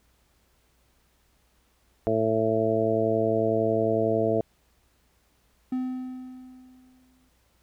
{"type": "harmonic tone", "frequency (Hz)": 111, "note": "A2", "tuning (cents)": 16, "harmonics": [1, 2, 3, 4, 5, 6], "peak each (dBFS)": [-32, -31, -29, -26, -30, -26], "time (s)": [2.07, 4.41], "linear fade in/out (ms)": 0}
{"type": "tone with exponential decay", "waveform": "triangle", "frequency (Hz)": 255.5, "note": "C4", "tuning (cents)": -41, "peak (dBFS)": -22, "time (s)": [5.72, 7.29], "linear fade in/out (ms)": 5, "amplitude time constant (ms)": 340}
{"effects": ["added 60 Hz sine -67 dBFS peak until 7.62 s", "pink hiss -67 dBFS RMS until 7.62 s"]}